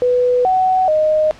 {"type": "tone with pitch steps", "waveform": "sine", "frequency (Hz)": [495.2, 748, 618], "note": ["B4", "F#5", "D#5"], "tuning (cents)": [5, 19, -12], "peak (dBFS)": -11, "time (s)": [0.02, 1.31], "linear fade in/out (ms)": 0, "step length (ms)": 430, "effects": ["pink hiss -41 dBFS RMS until 1.39 s", "low-pass 5000 Hz 12 dB/octave"]}